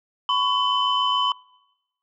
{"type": "tone cluster", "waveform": "sine", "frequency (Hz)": [1005, 1112, 3034], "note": ["B5", "C#6", "F#7"], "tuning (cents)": [30, 5, 43], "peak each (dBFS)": -22, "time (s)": [0.29, 1.32], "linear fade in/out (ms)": 2, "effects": ["noise-tail reverb RT60 1.0 s tail -26 dB re dry", "tanh soft clip ceiling -12 dBFS"]}